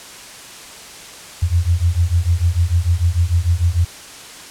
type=beating tone pair; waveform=sine; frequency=82.9 / 89.6 Hz; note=E2 / F2; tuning=+10 / +45 cents; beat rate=6.7 Hz; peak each=-16 dBFS; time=1.42-3.85 s; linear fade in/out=10 ms; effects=white hiss -36 dBFS RMS until 4.5 s + low-pass 9000 Hz 12 dB/octave